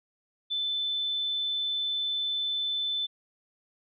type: tone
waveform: sine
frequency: 3520 Hz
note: A7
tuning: in tune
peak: -27 dBFS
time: 0.5-3.07 s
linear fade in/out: 20 ms
effects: none